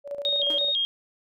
sine tone with tremolo, 570 Hz, C#5, 48 cents sharp, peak -28 dBFS, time 0.04-0.73 s, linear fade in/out 50 ms, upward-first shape square, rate 14 Hz, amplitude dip 60%
sine tone with vibrato, 3471 Hz, A7, 24 cents flat, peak -22 dBFS, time 0.25-0.85 s, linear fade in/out 0 ms, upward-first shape square, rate 3 Hz, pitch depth 120 cents each way
sawtooth tone with exponential decay, 309.8 Hz, D#4, 7 cents flat, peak -30 dBFS, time 0.5-0.7 s, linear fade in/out 1 ms, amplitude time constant 43 ms
effects none

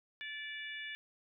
harmonic tone, 581 Hz, D5, 19 cents flat, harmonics 3 / 4 / 5 / 6, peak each -44 / -46 / -49 / -49 dBFS, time 0.21-0.95 s, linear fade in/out 0 ms, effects none

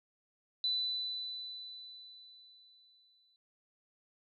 sine tone with exponential decay, 3991 Hz, B7, 17 cents sharp, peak -29 dBFS, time 0.64-3.36 s, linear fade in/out 1 ms, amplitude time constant 590 ms, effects none

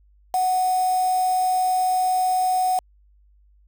sine tone with quantisation, 739 Hz, F#5, 2 cents flat, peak -18 dBFS, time 0.34-2.79 s, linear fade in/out 2 ms, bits 5, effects added 50 Hz sine -53 dBFS peak until 3.67 s

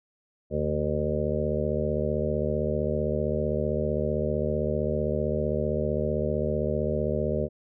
harmonic tone with a mistuned harmonic, 75.5 Hz, D2, 48 cents sharp, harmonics 1 / 2 / 3 / 5 / 6 / 7 / 8, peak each -32 / -32 / -32 / -32 / -32 / -32 / -32 dBFS, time 0.5-7.49 s, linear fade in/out 50 ms, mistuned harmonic 1, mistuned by +58 cents, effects none

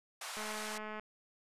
pink band-pass noise, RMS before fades -44 dBFS, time 0.21-0.78 s, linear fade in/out 5 ms, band 770 to 11000 Hz, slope 24 dB/octave
click train, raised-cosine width 0.5 ms, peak -29 dBFS, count 135, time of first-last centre 0.37-0.996 s, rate 214 Hz
effects resampled to 32000 Hz

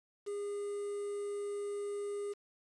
triangle tone with quantisation, 407.6 Hz, G#4, 32 cents flat, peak -34 dBFS, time 0.26-2.34 s, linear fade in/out 20 ms, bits 9, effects resampled to 24000 Hz

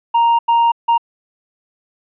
triangle tone bursts at uneven times, 932.3 Hz, A#5, in tune, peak -8 dBFS, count 3, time 0.14-0.39 / 0.48-0.72 / 0.88-0.98 s, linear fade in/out 10 ms, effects resampled to 8000 Hz

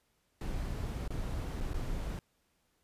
brown noise with dropouts, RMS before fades -36 dBFS, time 0.41-2.19 s, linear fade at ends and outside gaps 1 ms, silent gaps 1.078-1.105 / 1.605-1.609 / 1.734-1.742 s, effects pink hiss -75 dBFS RMS until 2.83 s + resampled to 32000 Hz

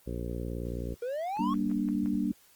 harmonic tone, 59.1 Hz, A#1, 24 cents sharp, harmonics 1 / 2 / 3 / 4 / 5 / 6 / 7 / 8 / 9, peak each -36 / -39 / -41 / -42 / -43 / -44 / -44 / -45 / -46 dBFS, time 0.06-0.95 s, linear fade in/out 20 ms
triangle exponential sweep, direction up, 466.2 to 1135 Hz, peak -29 dBFS, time 1.02-1.54 s, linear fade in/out 5 ms
click train, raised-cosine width 0.5 ms, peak -34 dBFS, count 5, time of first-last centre 1.37-2.06 s, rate 5.8 Hz
sine chord, G minor, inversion none, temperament just, 196 / 235.2 / 294 Hz, G3 / Bb3 / D4, 0 / +16 / +2 cents, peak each -31 dBFS, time 1.39-2.32 s, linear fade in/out 5 ms
effects white hiss -61 dBFS RMS until 2.55 s + Opus 24 kbps

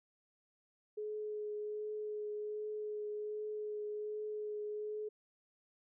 sine tone with vibrato, 422.7 Hz, G#4, 31 cents sharp, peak -38 dBFS, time 0.97-5.09 s, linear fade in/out 10 ms, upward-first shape triangle, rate 1.3 Hz, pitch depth 14 cents each way, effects none

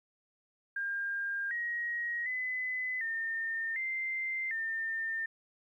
sine tone with pitch steps, 1605 / 1891 / 2015 / 1815 / 2085 / 1805 Hz, G6 / A#6 / B6 / A#6 / C7 / A6, +40 / +24 / +34 / -47 / -7 / +44 cents, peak -32 dBFS, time 0.76-5.26 s, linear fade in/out 5 ms, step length 750 ms, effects 12-bit

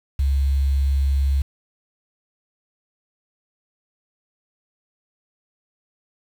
sine tone with quantisation, 68.7 Hz, C#2, 15 cents flat, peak -16 dBFS, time 0.19-1.42 s, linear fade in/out 5 ms, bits 7, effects none

